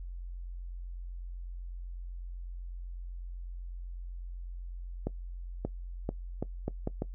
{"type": "accelerating click train", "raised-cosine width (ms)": 2, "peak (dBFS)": -18, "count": 7, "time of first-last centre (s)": [5.07, 7.021], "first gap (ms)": 580, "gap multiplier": 0.76, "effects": ["noise-tail reverb RT60 0.1 s tail -20 dB re dry", "added 44 Hz sine -38 dBFS peak until 7.14 s"]}